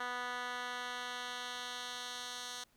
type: tone with band-pass filter sweep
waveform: 10% pulse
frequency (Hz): 246.5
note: B3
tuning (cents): -3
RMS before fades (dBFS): -42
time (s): 0-2.64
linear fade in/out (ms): 5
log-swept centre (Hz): 1700 to 4900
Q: 1.1
effects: pink hiss -71 dBFS RMS until 2.76 s